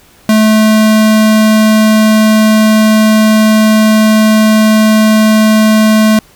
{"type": "tone", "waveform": "square", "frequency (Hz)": 216.8, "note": "A3", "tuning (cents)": -25, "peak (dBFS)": -5, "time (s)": [0.29, 6.19], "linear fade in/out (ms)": 2, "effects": ["pink hiss -43 dBFS RMS until 6.35 s"]}